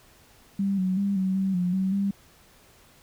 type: tone with pitch steps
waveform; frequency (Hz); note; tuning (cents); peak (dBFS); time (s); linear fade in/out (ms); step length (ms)
sine; 197.2 / 186 / 199.3 / 188.7 / 192.1 / 178.6 / 189.8 / 198.3; G3 / F#3 / G3 / F#3 / G3 / F3 / F#3 / G3; +11 / +9 / +29 / +34 / -35 / +39 / +44 / +20; -22; 0.59-2.11; 5; 190
effects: pink hiss -56 dBFS RMS until 3.02 s